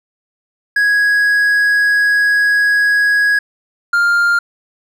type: tone pair in turn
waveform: triangle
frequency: 1661.2 / 1400.9 Hz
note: G#6 / F6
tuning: 0 / +5 cents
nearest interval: minor third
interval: 295 cents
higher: first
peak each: -8 dBFS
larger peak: neither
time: 0.76-3.39 / 3.93-4.39 s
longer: first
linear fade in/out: 5 ms
effects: none